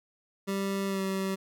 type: tone with pitch glide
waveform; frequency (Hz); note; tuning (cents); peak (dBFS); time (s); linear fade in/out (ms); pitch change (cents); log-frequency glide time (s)
25% pulse; 196 to 192.19; G3 to G3; 0 to -34; -25; 0.47-1.36; 20; -34; 0.87-1.02
effects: none